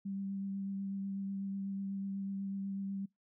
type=tone with vibrato; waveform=sine; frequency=196 Hz; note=G3; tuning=in tune; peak=-36 dBFS; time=0.05-3.06 s; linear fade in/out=10 ms; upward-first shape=triangle; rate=8.1 Hz; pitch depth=16 cents each way; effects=noise-tail reverb RT60 0.2 s tail -26 dB re dry

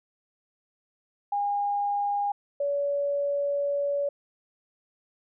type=tone pair in turn; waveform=sine; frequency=813 / 568.9 Hz; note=G#5 / C#5; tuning=-37 / +45 cents; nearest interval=tritone; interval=618 cents; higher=first; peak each=-24 dBFS; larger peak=neither; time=1.32-2.32 / 2.6-4.09 s; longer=second; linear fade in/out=5 ms; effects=none

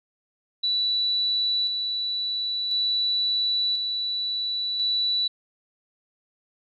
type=tone with tremolo; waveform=sine; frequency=3951 Hz; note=B7; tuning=in tune; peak=-21 dBFS; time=0.63-5.28 s; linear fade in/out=10 ms; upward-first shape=square; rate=0.48 Hz; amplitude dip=35%; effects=none

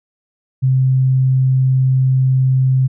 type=tone; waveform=sine; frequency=130.81 Hz; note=C3; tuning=in tune; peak=-10 dBFS; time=0.62-2.88 s; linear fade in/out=20 ms; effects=none

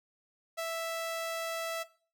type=tone; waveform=sawtooth; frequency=659.3 Hz; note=E5; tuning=in tune; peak=-29 dBFS; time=0.57-1.84 s; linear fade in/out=20 ms; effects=noise-tail reverb RT60 0.4 s tail -18 dB re dry

